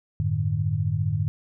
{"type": "tone cluster", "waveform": "sine", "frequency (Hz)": [92.4, 107.2, 150.1], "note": ["F#2", "A2", "D3"], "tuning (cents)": [-2, -45, 38], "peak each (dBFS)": [-28, -25, -26], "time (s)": [0.2, 1.28], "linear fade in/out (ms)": 0, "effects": []}